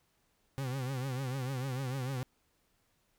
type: tone with vibrato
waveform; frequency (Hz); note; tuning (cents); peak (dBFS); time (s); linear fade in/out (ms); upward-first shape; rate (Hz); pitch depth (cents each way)
40% pulse; 131; C3; +2; -33; 0.58-2.23; 0; triangle; 6.7; 120
effects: pink hiss -74 dBFS RMS until 3.18 s